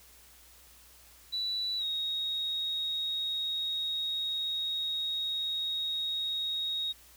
sine tone with pitch glide, 3953 to 3761 Hz, B7 to A#7, +1 to +15 cents, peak -30 dBFS, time 1.32-6.93 s, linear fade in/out 20 ms, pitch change -86 cents, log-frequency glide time 1.78-1.84 s, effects added 60 Hz sine -62 dBFS peak until 7.16 s + white hiss -57 dBFS RMS until 7.16 s

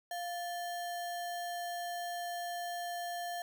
sine tone with sample-and-hold, 698.5 Hz, F5, in tune, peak -36 dBFS, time 0.11-3.42 s, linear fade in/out 2 ms, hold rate 2450 Hz, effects none

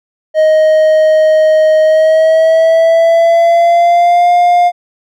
triangle tone with pitch glide, 625 to 705.6 Hz, D#5 to F5, +8 to +18 cents, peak -3 dBFS, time 0.34-4.72 s, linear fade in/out 50 ms, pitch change +210 cents, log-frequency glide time 1.82-4.31 s, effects none

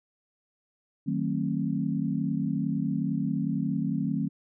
sine chord, D# diminished seventh, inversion none, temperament just, 155.56 / 186.68 / 224 / 268.8 Hz, D#3 / F#3 / A3 / C4, 0 / +16 / +31 / +47 cents, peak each -31 dBFS, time 1.06-4.29 s, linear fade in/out 20 ms, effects none

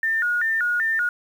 sine tone with vibrato, 1610 Hz, G6, 46 cents sharp, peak -19 dBFS, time 0.03-1.09 s, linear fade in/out 2 ms, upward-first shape square, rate 2.6 Hz, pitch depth 190 cents each way, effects 8-bit

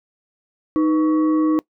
sine tone with frequency modulation, 311.1 Hz, D#4, in tune, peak -14 dBFS, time 0.76-1.59 s, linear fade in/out 0 ms, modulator 808 Hz, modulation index 0.41, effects noise-tail reverb RT60 0.1 s tail -22 dB re dry

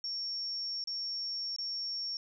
sine tone with dropouts, 5490 Hz, F8, 31 cents flat, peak -34 dBFS, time 0.04-2.17 s, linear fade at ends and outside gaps 1 ms, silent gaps 0.84-0.873 / 1.563-1.585 s, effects none

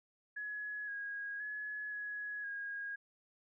sine tone with pitch steps, 1687 / 1644 / 1696 / 1678 / 1636 Hz, G#6 / G#6 / G#6 / G#6 / G#6, +27 / -18 / +36 / +17 / -26 cents, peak -39 dBFS, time 0.36-2.96 s, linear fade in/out 10 ms, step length 520 ms, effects none

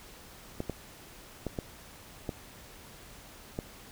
clicks, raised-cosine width 2 ms, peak -19 dBFS, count 6, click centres 0.604 / 0.697 / 1.467 / 1.588 / 2.292 / 3.589 s, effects pink hiss -51 dBFS RMS until 3.91 s

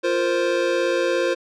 square chord, F suspended fourth, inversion none, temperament equal, 349.2 / 466.2 / 523.3 Hz, F4 / Bb4 / C5, 0 / 0 / 0 cents, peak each -24 / -27 / -22 dBFS, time 0.03-1.35 s, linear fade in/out 20 ms, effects low-pass 5000 Hz 12 dB/octave

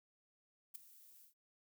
violet noise with ADSR envelope, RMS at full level -44 dBFS, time 0.74-1.34 s, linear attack 15 ms, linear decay 6 ms, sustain -18 dB, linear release 110 ms, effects none

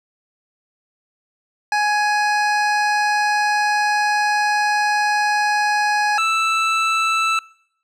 25% pulse tone pair in turn, 835 / 1320.9 Hz, G#5 / E6, +9 / +3 cents, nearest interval minor sixth, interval 794 cents, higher second, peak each -12 dBFS, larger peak neither, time 1.72-6.18 / 6.18-7.39 s, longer first, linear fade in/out 2 ms, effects noise-tail reverb RT60 0.7 s tail -24 dB re dry + low-pass 6000 Hz 12 dB/octave

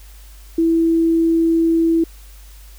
sine tone, 329.6 Hz, E4, in tune, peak -12 dBFS, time 0.58-2.04 s, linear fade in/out 5 ms, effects added 50 Hz sine -38 dBFS peak until 2.78 s + white hiss -48 dBFS RMS until 2.78 s

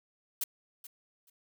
blue noise with echo, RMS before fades -32 dBFS, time 0.41-0.44 s, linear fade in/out 5 ms, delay 430 ms, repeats 2, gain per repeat -15 dB, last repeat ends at 1.3 s, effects none

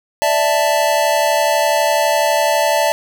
square chord, D suspended second, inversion none, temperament equal, 587.3 / 659.3 / 880 Hz, D5 / E5 / A5, 0 / 0 / 0 cents, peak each -18 dBFS, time 0.22-2.92 s, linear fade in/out 0 ms, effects none

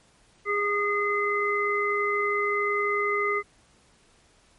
harmonic tone, 410.3 Hz, G#4, 21 cents flat, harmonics 1 / 3 / 5, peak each -27 / -27 / -27 dBFS, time 0.45-3.43 s, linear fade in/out 50 ms, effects pink hiss -60 dBFS RMS until 4.58 s + MP3 48 kbps

